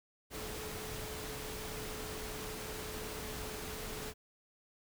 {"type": "tone in noise", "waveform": "sine", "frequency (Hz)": 431.3, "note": "A4", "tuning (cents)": -35, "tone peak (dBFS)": -47, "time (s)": [0.3, 4.14], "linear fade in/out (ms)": 50, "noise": "pink", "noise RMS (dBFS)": -43, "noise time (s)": [0.3, 4.14], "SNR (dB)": -7, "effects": []}